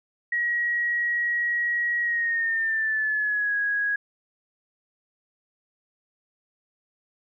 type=tone with pitch glide; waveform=sine; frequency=1904 to 1657.5 Hz; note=A#6 to G#6; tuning=+36 to -4 cents; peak=-22 dBFS; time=0.32-3.96 s; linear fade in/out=5 ms; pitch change=-240 cents; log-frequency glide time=2.02-3.55 s; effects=none